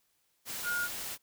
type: tone in noise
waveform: sine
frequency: 1429 Hz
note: F6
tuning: 39 cents sharp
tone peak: -30 dBFS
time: 0.63-0.89 s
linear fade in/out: 50 ms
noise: white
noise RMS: -39 dBFS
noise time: 0.45-1.18 s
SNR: +6 dB
effects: white hiss -74 dBFS RMS until 1.22 s